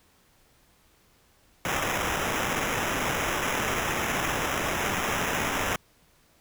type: noise with sample-and-hold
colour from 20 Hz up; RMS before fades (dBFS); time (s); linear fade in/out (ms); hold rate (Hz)
white; -28; 1.65-5.76; 2; 4410
effects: pink hiss -62 dBFS RMS until 6.4 s